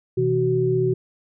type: tone cluster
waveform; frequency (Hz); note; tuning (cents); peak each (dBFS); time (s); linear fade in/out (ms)
sine; 127.7 / 163.1 / 373.8; C3 / E3 / F#4; -42 / -18 / +18; -23 / -27 / -19; 0.17-0.94; 10
effects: none